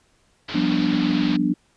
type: low-pass noise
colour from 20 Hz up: white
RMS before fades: -32 dBFS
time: 0.48-1.37 s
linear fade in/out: 10 ms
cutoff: 4500 Hz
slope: 48 dB/octave
type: chord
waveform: sine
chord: G dominant seventh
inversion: third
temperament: just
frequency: 176.4 / 196 / 245 / 294 Hz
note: F3 / G3 / B3 / D4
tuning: +18 / 0 / -14 / +2 cents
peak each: -25 / -26 / -23 / -21 dBFS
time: 0.54-1.54 s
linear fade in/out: 10 ms
effects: pink hiss -62 dBFS RMS until 1.76 s + resampled to 22050 Hz